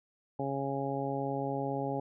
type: harmonic tone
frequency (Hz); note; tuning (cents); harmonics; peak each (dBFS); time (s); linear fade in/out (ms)
137.7; C#3; -11; 1 / 2 / 3 / 4 / 5 / 6; -38 / -37 / -38 / -38 / -41 / -38; 0.39-2; 5
effects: none